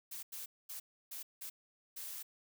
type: noise bursts at uneven times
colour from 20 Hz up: blue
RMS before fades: -45 dBFS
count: 6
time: 0.11-0.23 / 0.32-0.46 / 0.69-0.8 / 1.11-1.23 / 1.41-1.5 / 1.96-2.23 s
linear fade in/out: 10 ms
effects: none